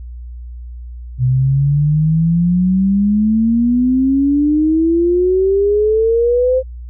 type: exponential sweep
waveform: sine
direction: up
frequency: 124.4 to 523.3 Hz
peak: -10 dBFS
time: 1.18-6.63 s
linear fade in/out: 50 ms
effects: added 60 Hz sine -27 dBFS peak until 6.89 s